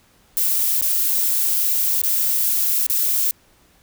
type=noise with dropouts; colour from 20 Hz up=violet; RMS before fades=-19 dBFS; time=0.37-3.31 s; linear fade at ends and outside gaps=0 ms; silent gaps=0.811-0.824 / 2.016-2.036 / 2.865-2.898 s; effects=pink hiss -56 dBFS RMS until 3.82 s